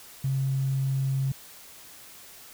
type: tone with tanh clipping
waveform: triangle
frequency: 134.6 Hz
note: C3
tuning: 49 cents sharp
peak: -23 dBFS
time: 0.24-1.32 s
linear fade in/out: 5 ms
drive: 2 dB
effects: white hiss -48 dBFS RMS until 2.53 s